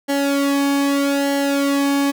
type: tone with flanger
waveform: sawtooth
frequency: 280.2 Hz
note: C#4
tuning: 19 cents sharp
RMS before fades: -18 dBFS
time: 0.08-2.12 s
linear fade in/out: 20 ms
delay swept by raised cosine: 0.81 to 1.52 ms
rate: 0.8 Hz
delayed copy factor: -0.8
effects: none